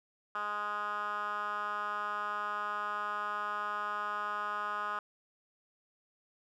10% pulse tone with band-pass filter, 207.7 Hz, G#3, in tune, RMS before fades -36 dBFS, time 0.35-4.99 s, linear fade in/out 2 ms, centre 1300 Hz, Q 4.4, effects none

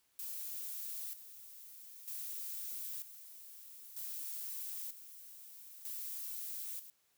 violet noise with tremolo, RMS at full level -43 dBFS, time 0.19-6.9 s, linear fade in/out 0 ms, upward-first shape square, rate 0.53 Hz, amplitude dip 70%, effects white hiss -75 dBFS RMS until 7.17 s

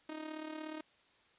sawtooth tone with amplitude modulation, 311.1 Hz, D#4, in tune, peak -35 dBFS, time 0.09-0.81 s, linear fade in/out 5 ms, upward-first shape sine, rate 36.8 Hz, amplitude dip 65%, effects white hiss -68 dBFS RMS until 1.38 s + resampled to 8000 Hz

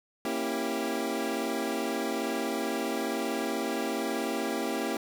25% pulse chord, A# diminished seventh, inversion none, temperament equal with one note detuned, 233.1 / 274.2 / 329.6 / 392 Hz, A#3 / C#4 / E4 / G4, 0 / -19 / 0 / 0 cents, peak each -31 dBFS, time 0.25-4.97 s, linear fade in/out 2 ms, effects none

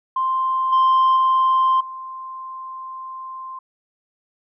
sine tone with level steps, 1046.5 Hz, C6, in tune, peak -17 / -10 / -12 / -30 dBFS, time 0.16-3.59 s, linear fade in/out 5 ms, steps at 0.72 / 1.16 / 1.8 s, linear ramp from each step 10 ms, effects tanh soft clip ceiling -11 dBFS

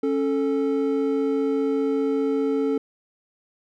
triangle tone pair together, 275 / 440 Hz, C#4 / A4, -14 / 0 cents, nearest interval minor sixth, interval 814 cents, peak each -21 dBFS, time 0.03-2.78 s, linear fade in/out 5 ms, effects none

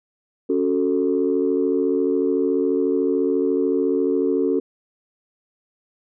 sine chord, F# minor, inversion second, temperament just, 277.5 / 370 / 444 Hz, C#4 / F#4 / A4, +2 / 0 / +16 cents, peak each -21 dBFS, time 0.49-4.6 s, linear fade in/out 10 ms, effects tanh soft clip ceiling -9 dBFS

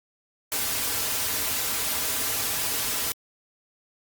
white noise with comb filter, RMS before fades -27 dBFS, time 0.52-3.12 s, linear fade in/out 0 ms, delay 5.5 ms, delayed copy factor -0.65, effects Opus 48 kbps

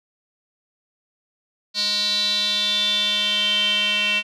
square tone with band-pass filter sweep, 207.9 Hz, G#3, 2 cents sharp, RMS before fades -21 dBFS, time 1.74-4.23 s, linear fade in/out 50 ms, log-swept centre 4300 to 2800 Hz, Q 8.9, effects none

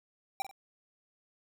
square tone with echo, 784 Hz, G5, in tune, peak -31 dBFS, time 0.4-0.42 s, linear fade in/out 0 ms, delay 46 ms, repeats 2, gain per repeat -10 dB, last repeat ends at 0.512 s, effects none

